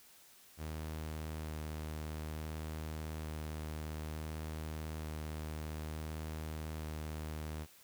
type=tone with vibrato; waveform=sawtooth; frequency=77.78 Hz; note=D#2; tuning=in tune; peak=-36 dBFS; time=0.57-7.67 s; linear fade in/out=50 ms; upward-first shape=square; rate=0.56 Hz; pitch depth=9 cents each way; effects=white hiss -61 dBFS RMS until 7.83 s